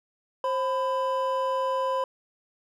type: tone pair together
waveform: triangle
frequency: 530 / 1004.6 Hz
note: C5 / B5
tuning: +22 / +29 cents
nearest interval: major seventh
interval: 1107 cents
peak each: -25 dBFS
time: 0.44-2.04 s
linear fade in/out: 2 ms
effects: none